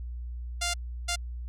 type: tone bursts at uneven times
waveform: 5% pulse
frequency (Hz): 698.5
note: F5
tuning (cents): 0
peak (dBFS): -16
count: 2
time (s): 0.61-0.74 / 1.08-1.16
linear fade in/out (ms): 10
effects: added 60 Hz sine -34 dBFS peak until 1.48 s + low-pass 12000 Hz 12 dB/octave